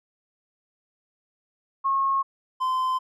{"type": "tone pair in turn", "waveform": ["sine", "triangle"], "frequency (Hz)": [1087, 1031.4], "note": ["C#6", "C6"], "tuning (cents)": [-34, -25], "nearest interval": "minor second", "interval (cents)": 91, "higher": "first", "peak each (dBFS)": -20, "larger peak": "neither", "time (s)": [[1.84, 2.23], [2.6, 2.99]], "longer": "neither", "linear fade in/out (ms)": 20, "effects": []}